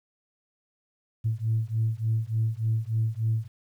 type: beating tone pair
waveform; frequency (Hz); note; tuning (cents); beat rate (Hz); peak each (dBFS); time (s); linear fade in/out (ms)
sine; 110 / 113.4; A2 / A#2; 0 / -47; 3.4; -26; 1.24-3.48; 20
effects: tanh soft clip ceiling -17 dBFS + 10-bit